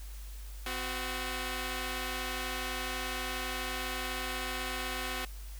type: tone pair together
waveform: 5% pulse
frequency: 256.5 / 368.7 Hz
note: C4 / F#4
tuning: -34 / -6 cents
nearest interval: tritone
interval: 628 cents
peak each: -26 dBFS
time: 0.66-5.25 s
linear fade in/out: 2 ms
effects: added 50 Hz sine -41 dBFS peak until 5.59 s + white hiss -54 dBFS RMS until 5.59 s